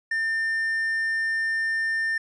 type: tone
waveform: triangle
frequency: 1800 Hz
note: A6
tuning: 39 cents sharp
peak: -21 dBFS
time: 0.11-2.18 s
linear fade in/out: 5 ms
effects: resampled to 22050 Hz + 10-bit